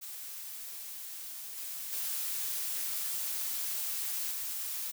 blue noise with level steps, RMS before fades -43 / -40 / -35 / -37 dBFS, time 0.01-4.92 s, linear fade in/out 20 ms, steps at 1.57 / 1.92 / 4.31 s, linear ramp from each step 10 ms, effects none

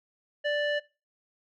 square tone with low-pass filter, 587.3 Hz, D5, in tune, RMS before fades -28 dBFS, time 0.44-0.8 s, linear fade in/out 20 ms, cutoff 2400 Hz, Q 5, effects noise-tail reverb RT60 0.3 s tail -20 dB re dry

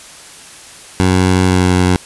15% pulse tone with pitch glide, 92.5 to 90.96 Hz, F#2 to F#2, 0 to -29 cents, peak -3 dBFS, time 1-1.96 s, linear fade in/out 0 ms, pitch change -29 cents, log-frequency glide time 1.45-1.71 s, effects white hiss -36 dBFS RMS until 2.05 s + resampled to 24000 Hz

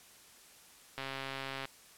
click train, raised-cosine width 0.3 ms, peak -23 dBFS, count 92, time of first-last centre 0.98-1.654 s, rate 135 Hz, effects white hiss -58 dBFS RMS until 1.97 s + low-pass 12000 Hz 12 dB/octave

